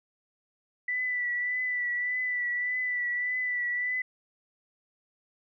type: tone with vibrato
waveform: sine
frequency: 1975.5 Hz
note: B6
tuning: in tune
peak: -27 dBFS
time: 0.88-4.02 s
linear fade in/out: 5 ms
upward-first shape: triangle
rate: 1.7 Hz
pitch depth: 34 cents each way
effects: none